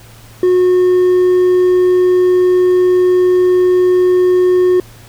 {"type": "tone with hard clipping", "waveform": "triangle", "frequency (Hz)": 363.7, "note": "F#4", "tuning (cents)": -30, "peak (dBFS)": -8, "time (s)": [0.43, 4.8], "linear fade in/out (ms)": 2, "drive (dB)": 5, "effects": ["added 113 Hz sine -39 dBFS peak until 5.08 s", "pink hiss -41 dBFS RMS until 5.08 s"]}